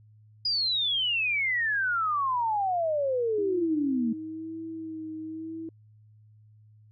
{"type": "exponential sweep", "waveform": "sine", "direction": "down", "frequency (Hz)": [4953, 222.3], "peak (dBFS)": -24, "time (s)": [0.45, 4.13], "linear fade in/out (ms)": 5}
{"type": "tone with vibrato", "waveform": "sine", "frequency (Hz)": 320, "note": "D#4", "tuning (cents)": 49, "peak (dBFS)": -34, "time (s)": [3.38, 5.69], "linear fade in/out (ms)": 2, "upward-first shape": "sine", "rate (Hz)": 1, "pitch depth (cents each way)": 28}
{"effects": ["added 107 Hz sine -53 dBFS peak until 6.91 s"]}